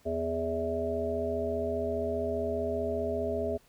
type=harmonic tone with a mistuned harmonic; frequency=82.7 Hz; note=E2; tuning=6 cents sharp; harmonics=1 / 3 / 5 / 7 / 8; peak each=-38 / -37 / -33 / -37 / -33 dBFS; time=0.05-3.58 s; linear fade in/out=20 ms; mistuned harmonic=8; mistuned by=-20 cents; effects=pink hiss -63 dBFS RMS until 3.68 s